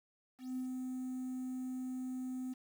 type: tone with ADSR envelope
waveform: triangle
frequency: 255.8 Hz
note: C4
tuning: 39 cents flat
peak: -32 dBFS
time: 0.38-2.54 s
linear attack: 190 ms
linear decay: 94 ms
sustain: -3 dB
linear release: 16 ms
effects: tanh soft clip ceiling -33 dBFS + 10-bit